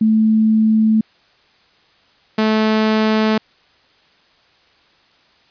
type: tone pair in turn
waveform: sine / sawtooth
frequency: 218.9 / 217.5 Hz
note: A3 / A3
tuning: -9 / -20 cents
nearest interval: unison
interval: 11 cents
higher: first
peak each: -10 / -9 dBFS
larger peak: second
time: 0.01-1.01 / 2.38-3.38 s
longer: neither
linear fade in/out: 5 ms
effects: white hiss -54 dBFS RMS until 5.5 s + resampled to 11025 Hz